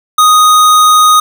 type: tone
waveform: square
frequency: 1244.5 Hz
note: D#6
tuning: in tune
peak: -4 dBFS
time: 0.18-1.2 s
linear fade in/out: 5 ms
effects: 7-bit